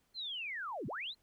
sine linear two-way sweep, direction down then up, 4256 to 101.6 to 4256 Hz, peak -38 dBFS, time 0.14-1.15 s, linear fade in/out 50 ms, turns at 0.87 s, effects pink hiss -75 dBFS RMS until 1.22 s

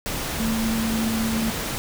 sine tone in noise, 223.9 Hz, A3, 30 cents sharp, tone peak -22 dBFS, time 0.4-1.5 s, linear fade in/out 0 ms, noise pink, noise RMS -28 dBFS, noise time 0.06-1.78 s, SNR +3 dB, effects none

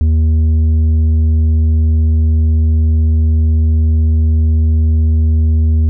sine tone with tanh clipping, 79 Hz, D#2, 27 cents sharp, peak -9 dBFS, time 0.01-5.89 s, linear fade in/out 0 ms, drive 6 dB, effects none

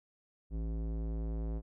square tone with low-pass filter sweep, 55 Hz, A1, in tune, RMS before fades -36 dBFS, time 0.5-1.62 s, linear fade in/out 50 ms, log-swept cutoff 330 to 550 Hz, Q 0.89, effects none

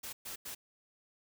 white noise bursts at uneven times, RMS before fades -43 dBFS, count 3, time 0.03-0.13 / 0.25-0.36 / 0.45-0.55 s, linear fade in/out 10 ms, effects none

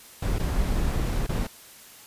brown noise with dropouts, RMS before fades -25 dBFS, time 0.22-1.47 s, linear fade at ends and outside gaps 5 ms, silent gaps 0.386-0.395 / 1.267-1.291 s, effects white hiss -48 dBFS RMS until 2.06 s + resampled to 32000 Hz

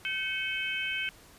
harmonic tone with a mistuned harmonic, 514 Hz, C5, 31 cents flat, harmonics 3 / 4 / 5 / 6, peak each -36 / -36 / -34 / -36 dBFS, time 0.05-1.09 s, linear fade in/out 0 ms, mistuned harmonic 4, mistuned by +130 cents, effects pink hiss -55 dBFS RMS until 1.38 s + resampled to 32000 Hz

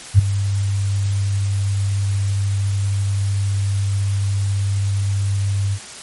sine tone with ADSR envelope, 99 Hz, G2, 18 cents sharp, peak -3 dBFS, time 0.14-5.79 s, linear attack 48 ms, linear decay 11 ms, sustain -13 dB, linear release 59 ms, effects white hiss -35 dBFS RMS until 6.02 s + MP3 48 kbps

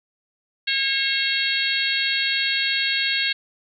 harmonic tone, 543 Hz, C#5, 36 cents flat, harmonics 3 / 4 / 5 / 6 / 7 / 8, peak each -27 / -27 / -27 / -27 / -27 / -27 dBFS, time 0.67-3.33 s, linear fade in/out 10 ms, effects none

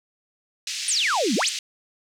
white band-pass noise, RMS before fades -30 dBFS, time 0.67-1.59 s, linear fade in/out 2 ms, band 2300 to 6500 Hz, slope 24 dB/octave
sine exponential two-way sweep, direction down then up, 9660 to 185 to 9660 Hz, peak -20 dBFS, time 0.88-1.49 s, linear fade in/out 2 ms, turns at 1.35 s
effects none

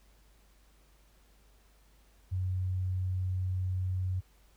sine tone, 92.5 Hz, F#2, in tune, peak -29 dBFS, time 2.31-4.21 s, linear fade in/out 20 ms, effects added 50 Hz sine -61 dBFS peak until 4.56 s + pink hiss -67 dBFS RMS until 4.56 s

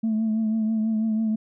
sine tone with vibrato, 220 Hz, A3, in tune, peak -19 dBFS, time 0.03-1.36 s, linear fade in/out 10 ms, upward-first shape triangle, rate 6.1 Hz, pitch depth 43 cents each way, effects tanh soft clip ceiling -18 dBFS

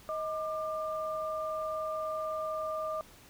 sine tone pair together, 629 / 1195 Hz, D#5 / D6, +19 / +30 cents, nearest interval major seventh, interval 1111 cents, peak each -34 / -36 dBFS, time 0.09-3.01 s, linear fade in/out 0 ms, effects pink hiss -56 dBFS RMS until 3.29 s

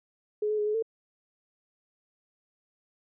sine tone with pitch steps, 421.8 / 427 / 418.5 / 424.4 / 449.4 Hz, G#4 / G#4 / G#4 / G#4 / A4, +27 / +48 / +13 / +38 / +37 cents, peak -25 dBFS, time 0.42-0.825 s, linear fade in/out 5 ms, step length 81 ms, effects none

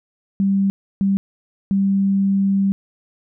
sine tone bursts at uneven times, 196 Hz, G3, in tune, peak -14 dBFS, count 3, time 0.4-0.7 / 1.01-1.17 / 1.71-2.72 s, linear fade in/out 0 ms, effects none

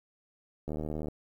click train, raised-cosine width 2 ms, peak -23 dBFS, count 32, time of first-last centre 0.68-1.084 s, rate 76.7 Hz, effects 10-bit

